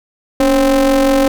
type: ring-modulated tone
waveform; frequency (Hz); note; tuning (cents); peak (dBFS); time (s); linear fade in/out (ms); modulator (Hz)
square; 129.1; C3; -23; -7; 0.4-1.28; 2; 410
effects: none

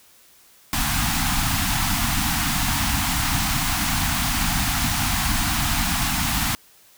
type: band-stop noise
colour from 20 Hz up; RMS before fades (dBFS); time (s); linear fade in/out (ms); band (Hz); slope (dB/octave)
pink; -22; 0.73-6.55; 0; 300 to 690; 96
effects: white hiss -53 dBFS RMS until 6.97 s

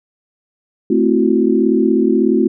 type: chord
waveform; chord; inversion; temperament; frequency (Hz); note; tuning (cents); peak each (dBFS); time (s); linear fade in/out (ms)
sine; F# half-diminished seventh; first; equal with one note detuned; 220 / 261.6 / 333.5 / 370; A3 / C4 / E4 / F#4; 0 / 0 / +20 / 0; -16; 0.9-2.48; 5
effects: none

